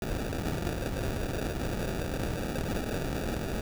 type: noise with sample-and-hold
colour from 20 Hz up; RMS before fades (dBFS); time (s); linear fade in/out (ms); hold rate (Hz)
pink; -32; 0.02-3.61; 2; 1050
effects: none